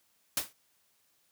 white noise with exponential decay, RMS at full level -26 dBFS, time 0.37-0.53 s, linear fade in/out 2 ms, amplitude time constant 33 ms, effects white hiss -71 dBFS RMS until 1.31 s + high-pass 60 Hz 12 dB/octave

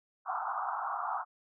pink band-pass noise, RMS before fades -35 dBFS, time 0.25-1.25 s, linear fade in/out 50 ms, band 710 to 1400 Hz, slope 96 dB/octave, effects none

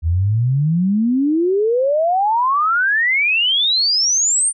sine exponential sweep, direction up, 77.78 to 9200 Hz, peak -13 dBFS, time 0.02-4.53 s, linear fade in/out 50 ms, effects none

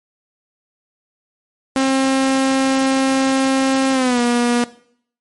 sawtooth tone with pitch glide, 266.9 to 240.5 Hz, C4 to B3, +35 to -46 cents, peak -10 dBFS, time 1.76-4.64 s, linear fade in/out 0 ms, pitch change -181 cents, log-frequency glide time 3.92-4.2 s, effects noise-tail reverb RT60 0.6 s tail -18 dB re dry + MP3 48 kbps

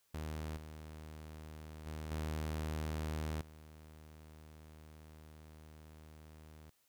sawtooth tone with level steps, 77.6 Hz, D#2, 4 cents flat, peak -36 / -44 / -38 / -33 / -50 dBFS, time 0.14-6.7 s, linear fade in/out 5 ms, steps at 0.57 / 1.86 / 2.11 / 3.41 s, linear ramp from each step 2 ms, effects white hiss -75 dBFS RMS until 6.88 s

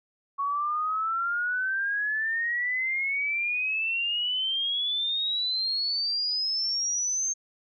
sine exponential sweep, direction up, 1108.7 to 6400 Hz, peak -25 dBFS, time 0.38-7.34 s, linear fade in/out 20 ms, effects none

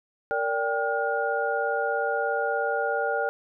sine tone cluster, 462.1 / 579 / 787 / 1426 Hz, A#4 / D5 / G5 / F6, -15 / -25 / +7 / +36 cents, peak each -29 dBFS, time 0.31-3.29 s, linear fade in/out 0 ms, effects none

